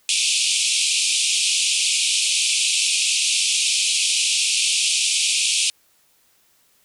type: band-pass noise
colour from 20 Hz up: pink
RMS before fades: -20 dBFS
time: 0.09-5.7 s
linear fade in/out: 0 ms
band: 2400 to 10000 Hz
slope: 96 dB/octave
effects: white hiss -60 dBFS RMS until 6.84 s